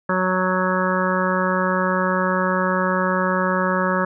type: harmonic tone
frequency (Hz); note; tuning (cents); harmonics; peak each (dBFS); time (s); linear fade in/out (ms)
185; F#3; 0; 1 / 2 / 3 / 5 / 6 / 7 / 8 / 9; -23 / -28 / -24 / -27 / -26 / -26 / -30 / -26; 0.09-4.05; 5
effects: none